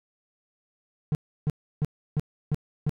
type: tone bursts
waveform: triangle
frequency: 151 Hz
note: D3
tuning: 48 cents sharp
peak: -19 dBFS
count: 6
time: 1.12-2.894 s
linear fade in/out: 0 ms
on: 29 ms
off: 320 ms
effects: none